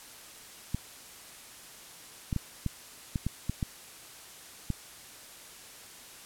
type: clicks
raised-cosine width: 5 ms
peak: -17 dBFS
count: 9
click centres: 0.746 / 2.328 / 2.363 / 2.663 / 3.158 / 3.266 / 3.496 / 3.628 / 4.703 s
effects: white hiss -49 dBFS RMS until 6.25 s + low-pass 12000 Hz 12 dB/octave